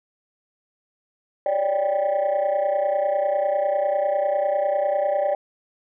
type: tone cluster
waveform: sine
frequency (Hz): 563 / 593 / 787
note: C#5 / D5 / G5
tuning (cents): +27 / +17 / +7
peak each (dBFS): -23 / -20 / -24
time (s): 1.46-5.35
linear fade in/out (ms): 2
effects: tanh soft clip ceiling -15 dBFS